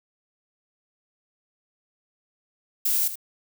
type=noise with echo; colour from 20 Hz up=violet; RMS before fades=-23 dBFS; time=2.85-3.08 s; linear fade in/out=5 ms; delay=76 ms; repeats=1; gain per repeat=-11 dB; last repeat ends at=3.156 s; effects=none